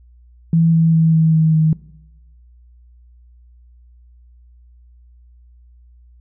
sine tone with pitch steps, 164.81 / 163.29 / 161.79 / 160.3 / 158.83 / 157.37 Hz, E3 / E3 / E3 / E3 / D#3 / D#3, 0 / -16 / -32 / -48 / +36 / +20 cents, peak -10 dBFS, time 0.53-1.73 s, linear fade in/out 2 ms, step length 200 ms, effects noise-tail reverb RT60 0.9 s tail -20 dB re dry + added 60 Hz sine -44 dBFS peak until 6.2 s

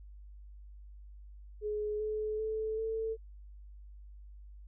sine tone with pitch steps, 421.7 / 429.3 / 437.1 / 445 Hz, G#4 / A4 / A4 / A4, +26 / -43 / -11 / +20 cents, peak -32 dBFS, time 1.61-3.17 s, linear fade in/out 50 ms, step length 390 ms, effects added 50 Hz sine -48 dBFS peak until 4.67 s

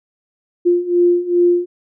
sine beating tone pair, 349.2 / 351.7 Hz, F4 / F4, 0 / +12 cents, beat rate 2.5 Hz, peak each -16 / -13 dBFS, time 0.65-1.66 s, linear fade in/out 20 ms, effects none

